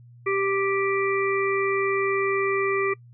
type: harmonic tone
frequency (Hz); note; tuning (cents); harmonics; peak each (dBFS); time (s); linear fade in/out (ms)
392; G4; 0; 1 / 3 / 5 / 6; -23 / -28 / -30 / -31; 0.26-2.94; 10
effects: noise-tail reverb RT60 0.1 s tail -24 dB re dry + added 120 Hz sine -46 dBFS peak until 3.13 s